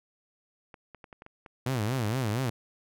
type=clicks; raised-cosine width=0.5 ms; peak=-31 dBFS; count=10; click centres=0.742 / 0.947 / 1.042 / 1.128 / 1.221 / 1.264 / 1.462 / 1.759 / 1.948 / 2.051 s
type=tone with vibrato; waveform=sawtooth; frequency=117.7 Hz; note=A#2; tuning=17 cents sharp; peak=-23 dBFS; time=1.66-2.5 s; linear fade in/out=5 ms; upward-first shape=sine; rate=4.3 Hz; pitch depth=230 cents each way
effects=none